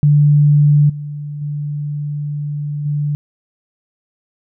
sine tone with level steps, 146.83 Hz, D3, in tune, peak -7 / -23 / -19 / -15 dBFS, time 0.03-3.15 s, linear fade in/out 0 ms, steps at 0.89 / 1.41 / 2.85 s, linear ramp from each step 10 ms, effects none

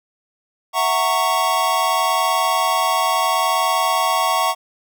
square chord, F# dominant seventh, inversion third, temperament equal with one note detuned, 659.3 / 740 / 920 / 1108.7 Hz, E5 / F#5 / A#5 / C#6, 0 / 0 / -23 / 0 cents, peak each -25 / -23 / -23 / -20 dBFS, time 0.73-4.55 s, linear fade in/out 50 ms, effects none

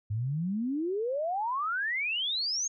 sine exponential sweep, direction up, 100.2 to 6645 Hz, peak -28 dBFS, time 0.1-2.68 s, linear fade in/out 10 ms, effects none

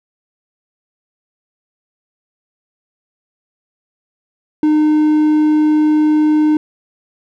triangle tone, 305.2 Hz, D#4, 33 cents flat, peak -7 dBFS, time 4.63-6.57 s, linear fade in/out 2 ms, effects none

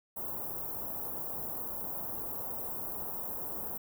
white band-stop noise, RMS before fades -38 dBFS, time 0.16-3.78 s, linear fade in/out 10 ms, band 1000 to 14000 Hz, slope 24 dB/octave, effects none

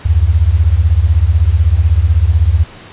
sine beating tone pair, 73 / 89 Hz, D2 / F2, -10 / +33 cents, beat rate 16 Hz, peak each -10 dBFS, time 0.05-2.64 s, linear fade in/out 10 ms, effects pink hiss -35 dBFS RMS until 2.92 s + resampled to 8000 Hz

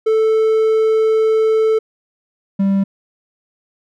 triangle tone pair in turn, 440 / 196 Hz, A4 / G3, 0 / 0 cents, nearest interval octave + major second, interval 1400 cents, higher first, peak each -9 / -10 dBFS, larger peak first, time 0.06-1.79 / 2.59-2.84 s, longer first, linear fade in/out 10 ms, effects none

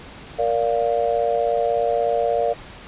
sine chord, Bb major, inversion none, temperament just, 466.2 / 582.7 / 699.2 Hz, Bb4 / D5 / F5, 0 / -14 / +2 cents, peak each -22 dBFS, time 0.38-2.54 s, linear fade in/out 20 ms, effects pink hiss -40 dBFS RMS until 2.87 s + resampled to 8000 Hz

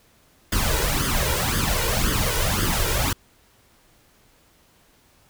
pink noise with flanger, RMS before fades -22 dBFS, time 0.52-3.13 s, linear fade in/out 5 ms, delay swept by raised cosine 0.61 to 2.11 ms, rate 1.9 Hz, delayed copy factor +0.75, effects pink hiss -58 dBFS RMS until 5.29 s

